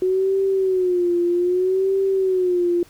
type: tone with vibrato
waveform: sine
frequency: 367.3 Hz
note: F#4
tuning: 13 cents flat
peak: -16 dBFS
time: 0.02-2.83 s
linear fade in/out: 2 ms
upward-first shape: sine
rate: 0.63 Hz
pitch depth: 96 cents each way
effects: pink hiss -51 dBFS RMS until 2.89 s